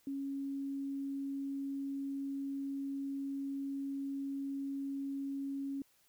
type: tone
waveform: sine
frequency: 275.8 Hz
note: C#4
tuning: 9 cents flat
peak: -36 dBFS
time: 0.07-5.82 s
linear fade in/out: 2 ms
effects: white hiss -70 dBFS RMS until 6.08 s